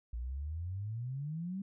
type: exponential sweep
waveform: sine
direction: up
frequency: 56.3 to 200 Hz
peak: -36 dBFS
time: 0.13-1.62 s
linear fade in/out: 5 ms
effects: none